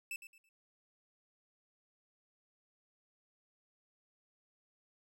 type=tone with echo; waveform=45% pulse; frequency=2637 Hz; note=E7; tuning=in tune; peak=-39 dBFS; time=0.11-0.16 s; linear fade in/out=2 ms; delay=110 ms; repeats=3; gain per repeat=-11 dB; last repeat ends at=0.49 s; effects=none